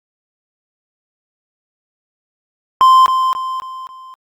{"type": "tone with echo", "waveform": "triangle", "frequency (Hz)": 1041, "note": "C6", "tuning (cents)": -9, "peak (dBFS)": -3, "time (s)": [2.81, 3.06], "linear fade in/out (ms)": 0, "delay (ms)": 270, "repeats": 4, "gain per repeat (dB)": -7, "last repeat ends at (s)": 4.14, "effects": ["Opus 48 kbps"]}